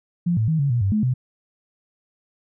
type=tone with pitch steps; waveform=sine; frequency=173.2 / 110.5 / 159.4 / 140.6 / 120.3 / 97.8 / 213.4 / 127.1 Hz; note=F3 / A2 / D#3 / C#3 / B2 / G2 / G#3 / C3; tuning=-14 / +8 / +42 / +25 / -45 / -4 / +47 / -50 cents; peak=-17 dBFS; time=0.26-1.14 s; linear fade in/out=10 ms; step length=110 ms; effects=none